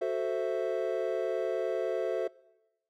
triangle chord, F# half-diminished seventh, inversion none, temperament equal, 370 / 440 / 523.3 / 659.3 Hz, F#4 / A4 / C5 / E5, 0 / 0 / 0 / 0 cents, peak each -32 dBFS, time 0.01-2.28 s, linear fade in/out 10 ms, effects noise-tail reverb RT60 1.0 s tail -23 dB re dry

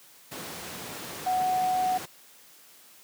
sine tone in noise, 740 Hz, F#5, in tune, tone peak -23 dBFS, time 1.26-1.98 s, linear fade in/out 10 ms, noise pink, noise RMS -38 dBFS, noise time 0.31-2.06 s, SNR +12 dB, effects white hiss -54 dBFS RMS until 3.03 s + high-pass 150 Hz 12 dB/octave

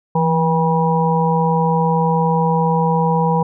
harmonic tone with a mistuned harmonic, 161.4 Hz, E3, 36 cents flat, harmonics 1 / 3 / 5 / 6, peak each -16 / -20 / -21 / -19 dBFS, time 0.15-3.43 s, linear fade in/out 5 ms, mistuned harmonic 1, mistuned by +56 cents, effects none

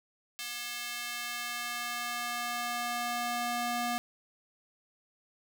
square tone with high-pass filter sweep, 240.4 Hz, B3, 46 cents flat, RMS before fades -35 dBFS, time 0.39-3.98 s, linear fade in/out 0 ms, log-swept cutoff 2600 to 490 Hz, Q 0.92, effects none

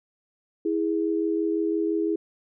sine tone pair together, 326.8 / 412.7 Hz, E4 / G#4, -15 / -11 cents, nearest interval major third, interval 404 cents, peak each -24 / -26 dBFS, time 0.65-2.16 s, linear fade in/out 5 ms, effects none

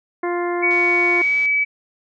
harmonic tone, 350 Hz, F4, 4 cents sharp, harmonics 1 / 2 / 3 / 4 / 5 / 6, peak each -21 / -27 / -28 / -35 / -33 / -33 dBFS, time 0.23-1.22 s, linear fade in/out 5 ms
sine tone with pitch glide, 2250 to 2288 Hz, C#7 to D7, +25 to -46 cents, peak -15 dBFS, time 0.62-1.65 s, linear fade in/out 20 ms, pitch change +29 cents, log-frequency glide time 1.15-1.37 s
click train, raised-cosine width 0.2 ms, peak -22 dBFS, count 95, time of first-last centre 0.71-1.456 s, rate 126 Hz
effects none

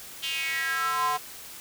square tone with high-pass filter sweep, 147.9 Hz, D3, 13 cents sharp, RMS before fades -28 dBFS, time 0.22-1.18 s, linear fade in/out 20 ms, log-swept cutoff 3100 to 860 Hz, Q 5.7, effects white hiss -43 dBFS RMS until 1.6 s

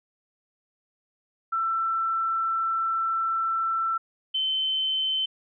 sine tone pair in turn, 1337 / 3073 Hz, E6 / G7, +24 / -35 cents, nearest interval octave + major second, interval 1441 cents, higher second, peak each -23 dBFS, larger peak neither, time 1.52-3.98 / 4.34-5.26 s, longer first, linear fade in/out 10 ms, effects none

